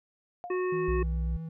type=tone with exponential decay; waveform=sine; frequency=708 Hz; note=F5; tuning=23 cents sharp; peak=-33 dBFS; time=0.44-0.66 s; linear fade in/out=0 ms; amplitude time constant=47 ms
type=harmonic tone; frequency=366.1 Hz; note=F#4; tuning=18 cents flat; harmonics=1 / 3 / 5 / 7; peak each=-27 / -37 / -41 / -44 dBFS; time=0.5-1.03 s; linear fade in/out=5 ms
type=tone with vibrato; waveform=triangle; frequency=162.2 Hz; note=E3; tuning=28 cents flat; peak=-33 dBFS; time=0.72-1.49 s; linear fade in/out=5 ms; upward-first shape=sine; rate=7.4 Hz; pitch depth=11 cents each way
type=tone; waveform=sine; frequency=61.74 Hz; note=B1; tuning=in tune; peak=-27 dBFS; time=0.88-1.37 s; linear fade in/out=5 ms
effects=none